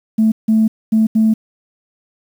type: tone bursts at uneven times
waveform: sine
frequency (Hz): 220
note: A3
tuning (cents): 0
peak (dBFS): -8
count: 4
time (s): 0.18-0.32 / 0.48-0.68 / 0.92-1.07 / 1.15-1.34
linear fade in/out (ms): 10
effects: tanh soft clip ceiling -5 dBFS + 7-bit